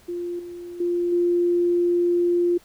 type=tone with level steps; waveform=sine; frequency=349.2 Hz; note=F4; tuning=in tune; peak=-26 / -33 / -20 / -17 dBFS; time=0.08-2.58 s; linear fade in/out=10 ms; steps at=0.39 / 0.8 / 1.12 s; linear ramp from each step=5 ms; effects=pink hiss -54 dBFS RMS until 2.64 s